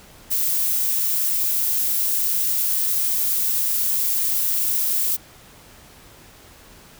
violet noise, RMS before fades -21 dBFS, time 0.3-5.17 s, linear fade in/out 20 ms, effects pink hiss -47 dBFS RMS until 6.99 s

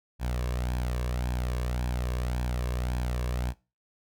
sawtooth tone with flanger, 61.4 Hz, B1, 9 cents flat, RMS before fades -30 dBFS, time 0.19-3.54 s, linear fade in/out 50 ms, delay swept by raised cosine 1.2 to 1.82 ms, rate 1.8 Hz, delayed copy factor +0.5, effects noise-tail reverb RT60 0.3 s tail -21 dB re dry

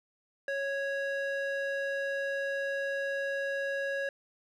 square tone with band-pass filter, 553 Hz, C#5, 4 cents flat, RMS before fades -33 dBFS, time 0.48-4.09 s, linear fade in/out 2 ms, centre 1200 Hz, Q 5.2, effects none

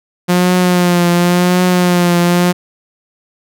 sawtooth tone with vibrato, 177.5 Hz, F3, 28 cents sharp, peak -5 dBFS, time 0.28-2.53 s, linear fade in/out 20 ms, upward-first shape triangle, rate 0.92 Hz, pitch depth 42 cents each way, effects none

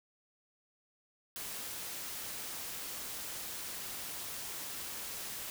white noise, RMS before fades -42 dBFS, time 1.36-5.5 s, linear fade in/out 0 ms, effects none

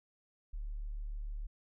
sine tone, 36.71 Hz, D1, in tune, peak -37 dBFS, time 0.53-1.47 s, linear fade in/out 10 ms, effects none

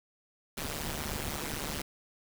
pink noise with amplitude modulation, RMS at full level -32 dBFS, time 0.57-1.82 s, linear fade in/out 5 ms, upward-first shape sine, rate 148 Hz, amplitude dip 100%, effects none

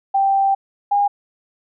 sine tone pair in turn, 784 / 811.9 Hz, G5 / G#5, 0 / -39 cents, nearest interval minor second, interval 61 cents, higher second, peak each -13 dBFS, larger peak neither, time 0.14-0.55 / 0.91-1.08 s, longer first, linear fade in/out 10 ms, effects none

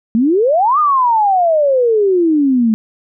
sine exponential two-way sweep, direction up then down, 214.5 to 1244.5 to 214.5 Hz, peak -9 dBFS, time 0.15-2.74 s, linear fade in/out 0 ms, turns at 0.79 s, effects none

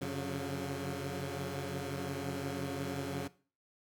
15% pulse tone cluster, 91.8 / 137.5 / 143.2 / 180.1 Hz, F#2 / C#3 / D3 / F#3, -13 / -14 / -43 / -46 cents, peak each -37 / -33 / -36 / -37 dBFS, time 0.01-3.28 s, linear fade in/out 10 ms, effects noise-tail reverb RT60 0.4 s tail -19 dB re dry

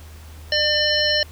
harmonic tone, 599 Hz, D5, 34 cents sharp, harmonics 1 / 3 / 5 / 7 / 9, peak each -23 / -23 / -23 / -23 / -23 dBFS, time 0.52-1.23 s, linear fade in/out 2 ms, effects added 78 Hz sine -38 dBFS peak until 1.31 s + pink hiss -47 dBFS RMS until 1.31 s

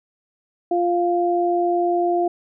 sine tone pair together, 349.2 / 698.5 Hz, F4 / F5, 0 / 0 cents, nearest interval octave, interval 1200 cents, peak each -19 / -20 dBFS, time 0.71-2.28 s, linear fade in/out 5 ms, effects none

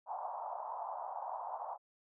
pink band-pass noise, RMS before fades -42 dBFS, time 0.06-1.78 s, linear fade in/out 50 ms, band 690 to 1000 Hz, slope 48 dB/octave, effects none

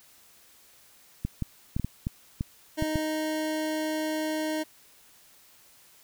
clicks, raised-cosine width 5 ms, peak -16 dBFS, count 9, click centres 1.25 / 1.423 / 1.765 / 1.797 / 1.846 / 2.069 / 2.409 / 2.824 / 2.957 s
25% pulse tone, 311.1 Hz, D#4, in tune, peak -24 dBFS, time 2.77-4.64 s, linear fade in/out 20 ms
effects white hiss -57 dBFS RMS until 6.03 s

